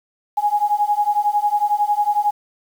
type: beating tone pair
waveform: sine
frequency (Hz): 824 / 835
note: G#5 / G#5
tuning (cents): -14 / +9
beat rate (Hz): 11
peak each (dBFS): -19 / -18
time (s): 0.37-2.31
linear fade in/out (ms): 10
effects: 7-bit